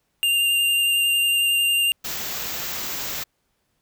square tone with vibrato, 2794 Hz, F7, in tune, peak -18 dBFS, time 0.23-1.92 s, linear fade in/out 0 ms, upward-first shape triangle, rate 11 Hz, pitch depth 14 cents each way
white band-stop noise, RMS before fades -29 dBFS, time 2.04-3.24 s, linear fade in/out 10 ms, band 7900 to 12000 Hz, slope 96 dB/octave
effects pink hiss -71 dBFS RMS until 3.81 s

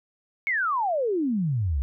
sine exponential sweep, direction down, 2249 to 61.74 Hz, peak -22 dBFS, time 0.47-1.82 s, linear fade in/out 0 ms, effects none

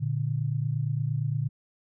sine tone pair together, 117 / 145.68 Hz, A#2 / D3, +7 / -14 cents, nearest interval major third, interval 379 cents, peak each -28 dBFS, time 0-1.49 s, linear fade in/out 20 ms, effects none

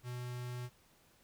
square tone with notch filter, 123.47 Hz, B2, in tune, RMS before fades -42 dBFS, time 0.03-0.7 s, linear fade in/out 50 ms, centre 510 Hz, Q 1.7, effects pink hiss -67 dBFS RMS until 1.23 s

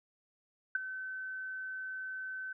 sine tone with ADSR envelope, 1527 Hz, G6, 46 cents flat, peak -25 dBFS, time 0.75-2.53 s, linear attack 4 ms, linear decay 15 ms, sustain -13 dB, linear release 7 ms, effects none

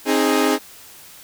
sawtooth chord, Ab major, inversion first, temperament equal with one note detuned, 265.4 / 311.1 / 415.3 Hz, C4 / Eb4 / Ab4, +25 / 0 / 0 cents, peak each -16 dBFS, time 0.05-0.59 s, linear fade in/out 50 ms, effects white hiss -43 dBFS RMS until 1.23 s

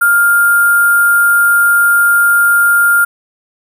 sine tone with sample-and-hold, 1403 Hz, F6, 8 cents sharp, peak -6 dBFS, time 0.01-3.05 s, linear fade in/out 10 ms, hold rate 11025 Hz, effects none

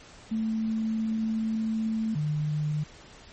sine tone pair in turn, 221.3 / 150.62 Hz, A3 / D3, +10 / +44 cents, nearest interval perfect fifth, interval 666 cents, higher first, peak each -25 dBFS, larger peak neither, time 0.31-2.15 / 2.15-2.84 s, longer first, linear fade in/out 10 ms, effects pink hiss -50 dBFS RMS until 3.32 s + MP3 32 kbps

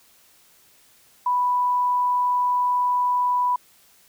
sine tone, 987.8 Hz, B5, in tune, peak -18 dBFS, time 1.26-3.56 s, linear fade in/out 5 ms, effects white hiss -56 dBFS RMS until 4.08 s

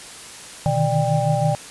sine tone cluster, 124.4 / 150.7 / 156.9 / 591 / 794 Hz, B2 / D3 / D#3 / D5 / G5, +13 / +45 / +15 / +11 / +22 cents, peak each -23 dBFS, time 0.66-1.55 s, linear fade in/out 0 ms, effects white hiss -38 dBFS RMS until 1.7 s + resampled to 24000 Hz

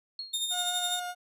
sine tone with exponential decay, 4277 Hz, C8, 37 cents sharp, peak -32 dBFS, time 0.19-0.47 s, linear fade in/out 2 ms, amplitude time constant 59 ms
sawtooth tone with tremolo, 3660 Hz, A#7, 32 cents flat, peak -24 dBFS, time 0.33-1 s, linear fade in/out 10 ms, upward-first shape sine, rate 12 Hz, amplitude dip 50%
30% pulse tone with vibrato, 717 Hz, F5, 45 cents sharp, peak -31 dBFS, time 0.5-1.15 s, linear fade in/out 50 ms, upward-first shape triangle, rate 4.9 Hz, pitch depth 11 cents each way
effects resampled to 32000 Hz

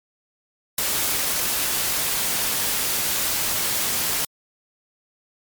white noise with ADSR envelope, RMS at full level -19 dBFS, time 0.78-4.25 s, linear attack 4 ms, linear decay 7 ms, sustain -4 dB, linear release 4 ms, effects MP3 96 kbps

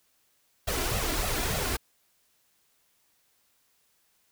pink noise with flanger, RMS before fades -29 dBFS, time 0.67-1.77 s, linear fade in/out 10 ms, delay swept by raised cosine 1.5 to 3 ms, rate 3.4 Hz, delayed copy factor +0.7, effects white hiss -69 dBFS RMS until 4.31 s

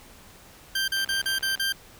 20% pulse tone bursts, 1575 Hz, G6, 8 cents sharp, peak -19 dBFS, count 6, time 0.75-1.725 s, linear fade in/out 5 ms, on 130 ms, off 39 ms
click train, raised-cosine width 0.3 ms, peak -27 dBFS, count 41, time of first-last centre 0.97-1.576 s, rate 66 Hz
effects pink hiss -50 dBFS RMS until 1.99 s

